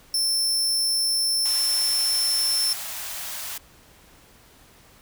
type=tone; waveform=sawtooth; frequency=5350 Hz; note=E8; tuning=25 cents sharp; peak=-18 dBFS; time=0.14-2.73 s; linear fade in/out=2 ms
type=high-pass noise; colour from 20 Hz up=white; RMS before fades=-33 dBFS; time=1.45-3.58 s; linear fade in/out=5 ms; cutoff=580 Hz; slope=96 dB/octave
effects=pink hiss -53 dBFS RMS until 5.01 s